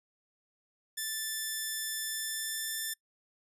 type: tone with pitch glide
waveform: 5% pulse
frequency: 1760 to 1772.2 Hz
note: A6 to A6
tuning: 0 to +12 cents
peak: -23 dBFS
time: 0.97-2.94 s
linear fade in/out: 10 ms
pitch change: +12 cents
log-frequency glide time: 2.04-2.78 s
effects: noise-tail reverb RT60 0.1 s tail -23 dB re dry + resampled to 32000 Hz